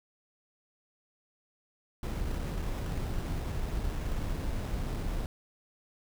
brown noise with sample-and-hold, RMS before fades -33 dBFS, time 2.03-5.26 s, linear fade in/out 2 ms, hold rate 4410 Hz, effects none

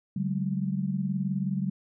sine tone cluster, 143.2 / 189 / 208 Hz, D3 / F#3 / G#3, -43 / +37 / +3 cents, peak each -32 / -28 / -34 dBFS, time 0.16-1.7 s, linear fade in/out 5 ms, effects none

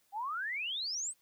sine exponential sweep, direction up, 773 to 8670 Hz, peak -34 dBFS, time 0.12-1.14 s, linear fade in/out 50 ms, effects white hiss -72 dBFS RMS until 1.21 s

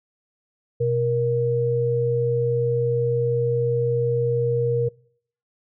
sine tone pair together, 124.86 / 471.4 Hz, B2 / A#4, +19 / +19 cents, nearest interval octave + major seventh, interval 2300 cents, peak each -23 / -20 dBFS, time 0.8-4.89 s, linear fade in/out 10 ms, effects noise-tail reverb RT60 0.6 s tail -25 dB re dry

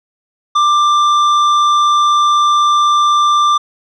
sine tone with hard clipping, 1184 Hz, D6, 14 cents sharp, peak -10 dBFS, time 0.55-3.58 s, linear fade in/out 10 ms, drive 8 dB, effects resampled to 24000 Hz

